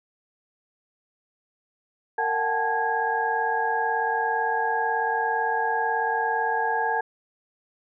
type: tone cluster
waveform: sine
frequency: 458 / 734 / 772 / 871 / 1644 Hz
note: A#4 / F#5 / G5 / A5 / G#6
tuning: -31 / -14 / -27 / -18 / -18 cents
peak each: -30 / -32 / -31 / -25 / -28 dBFS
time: 2.18-7.01 s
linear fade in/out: 5 ms
effects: none